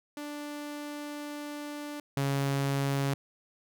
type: tone pair in turn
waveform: sawtooth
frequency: 293.7 / 138.61 Hz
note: D4 / C#3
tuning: 0 / 0 cents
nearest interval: octave + minor second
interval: 1300 cents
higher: first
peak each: -33 / -23 dBFS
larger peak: second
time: 0.17-2 / 2.17-3.14 s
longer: first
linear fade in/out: 2 ms
effects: none